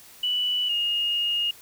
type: tone pair in turn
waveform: sine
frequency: 2962 / 2851 Hz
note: F#7 / F7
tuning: +1 / +35 cents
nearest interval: minor second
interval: 66 cents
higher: first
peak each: -22 dBFS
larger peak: neither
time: 0.23-0.69 / 0.69-1.51 s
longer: second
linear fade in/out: 5 ms
effects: white hiss -49 dBFS RMS until 1.61 s